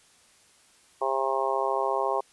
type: harmonic tone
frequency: 134.1 Hz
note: C3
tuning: 43 cents sharp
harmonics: 3 / 4 / 5 / 6 / 7 / 8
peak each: -31 / -31 / -31 / -31 / -31 / -31 dBFS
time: 1.01-2.21 s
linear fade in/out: 10 ms
effects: white hiss -59 dBFS RMS until 2.32 s + resampled to 24000 Hz